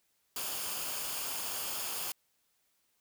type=noise with comb filter; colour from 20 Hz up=white; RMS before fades=-37 dBFS; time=0.36-2.12 s; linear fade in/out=2 ms; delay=0.51 ms; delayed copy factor=-0.5; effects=white hiss -75 dBFS RMS until 3 s